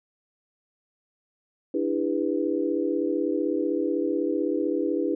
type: chord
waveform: sine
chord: E minor seventh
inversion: third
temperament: equal with one note detuned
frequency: 293.7 / 329.6 / 402.3 / 493.9 Hz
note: D4 / E4 / G4 / B4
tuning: 0 / 0 / +45 / 0 cents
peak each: -28 / -27 / -29 / -30 dBFS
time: 1.74-5.15 s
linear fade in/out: 5 ms
effects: none